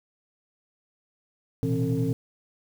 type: tone cluster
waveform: sine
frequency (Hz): 117.4 / 127.8 / 164.9 / 268.5 / 450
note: A#2 / C3 / E3 / C4 / A4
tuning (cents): +13 / -40 / +1 / +45 / +39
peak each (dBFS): -28 / -28 / -29 / -27 / -31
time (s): 1.63-2.13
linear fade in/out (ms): 0
effects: tanh soft clip ceiling -15 dBFS + 8-bit